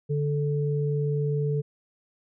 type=tone pair together; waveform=sine; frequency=146.1 / 437.8 Hz; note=D3 / A4; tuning=-9 / -9 cents; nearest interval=octave + perfect fifth; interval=1900 cents; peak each=-24 / -29 dBFS; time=0.09-1.62 s; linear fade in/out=20 ms; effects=none